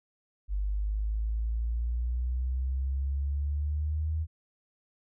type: exponential sweep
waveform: sine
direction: up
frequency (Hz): 48.98 to 79.9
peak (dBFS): -27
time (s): 0.48-4.27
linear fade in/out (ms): 50
effects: none